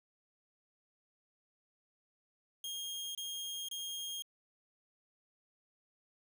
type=tone bursts; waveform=sawtooth; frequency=3238 Hz; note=G#7; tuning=45 cents flat; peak=-36 dBFS; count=3; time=2.64-4.222 s; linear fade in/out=2 ms; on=510 ms; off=26 ms; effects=none